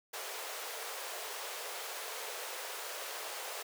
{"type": "high-pass noise", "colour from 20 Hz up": "pink", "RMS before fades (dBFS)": -42, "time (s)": [0.13, 3.63], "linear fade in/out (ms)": 10, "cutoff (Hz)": 420, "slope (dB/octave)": 48, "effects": []}